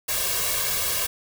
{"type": "noise with comb filter", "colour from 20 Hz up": "white", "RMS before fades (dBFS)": -25, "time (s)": [0.08, 1.07], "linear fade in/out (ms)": 10, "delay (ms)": 1.8, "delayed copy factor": 0.9, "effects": []}